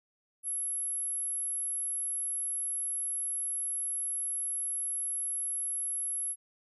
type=tone; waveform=sine; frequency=11175 Hz; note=F9; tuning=in tune; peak=-31 dBFS; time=0.43-6.36 s; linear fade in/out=50 ms; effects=none